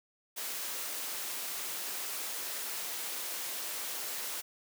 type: high-pass noise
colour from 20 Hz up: white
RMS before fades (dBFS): -38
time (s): 0.36-4.42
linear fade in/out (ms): 20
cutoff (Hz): 320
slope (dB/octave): 12
effects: none